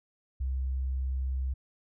sine tone, 65.41 Hz, C2, in tune, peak -28 dBFS, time 0.4-1.54 s, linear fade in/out 10 ms, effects none

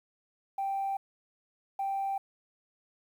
sine tone pair in turn, 784 / 784 Hz, G5 / G5, 0 / 0 cents, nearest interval unison, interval 0 cents, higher neither, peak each -28 dBFS, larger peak neither, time 0.58-0.97 / 1.79-2.18 s, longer neither, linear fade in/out 5 ms, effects tanh soft clip ceiling -26 dBFS + 10-bit

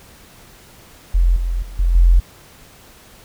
sine tone with level steps, 43.24 Hz, F1, 16 cents flat, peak -10 / -17 / -30 / -12 / -7 dBFS, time 1.14-2.2 s, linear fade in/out 10 ms, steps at 1.36 / 1.62 / 1.79 / 1.95 s, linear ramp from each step 5 ms, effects pink hiss -45 dBFS RMS until 3.24 s

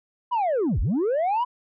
sine linear two-way sweep, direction down then up, 1012 to 32.7 to 1012 Hz, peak -18 dBFS, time 0.31-1.45 s, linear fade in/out 20 ms, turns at 0.8 s, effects tanh soft clip ceiling -19 dBFS

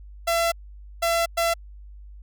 sawtooth tone bursts at uneven times, 674 Hz, E5, 38 cents sharp, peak -16 dBFS, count 3, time 0.27-0.52 / 1.02-1.26 / 1.37-1.54 s, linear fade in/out 10 ms, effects added 50 Hz sine -40 dBFS peak until 2.22 s

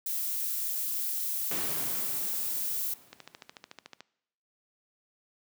violet noise, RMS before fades -32 dBFS, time 0.06-2.94 s, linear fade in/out 5 ms
pink noise with exponential decay, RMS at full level -35 dBFS, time 1.51-4 s, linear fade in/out 2 ms, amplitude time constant 540 ms
click train, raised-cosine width 0.2 ms, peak -26 dBFS, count 13, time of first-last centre 3.13-4.006 s, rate 13.7 Hz
effects noise-tail reverb RT60 0.8 s tail -21 dB re dry + high-pass 150 Hz 12 dB/octave

